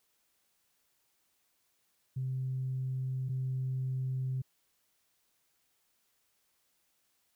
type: tone pair in turn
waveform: sine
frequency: 130.3 / 130.3 Hz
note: C3 / C3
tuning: -7 / -7 cents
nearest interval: unison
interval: 0 cents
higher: neither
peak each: -31 / -30 dBFS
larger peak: second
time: 2.16-3.29 / 3.29-4.42 s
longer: neither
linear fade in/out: 10 ms
effects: tanh soft clip ceiling -27 dBFS + white hiss -75 dBFS RMS until 7.35 s